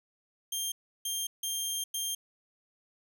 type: tone bursts at uneven times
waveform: 15% pulse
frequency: 3191 Hz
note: G7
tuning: 30 cents sharp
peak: -24 dBFS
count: 4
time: 0.52-0.72 / 1.05-1.27 / 1.43-1.84 / 1.94-2.15 s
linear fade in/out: 5 ms
effects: none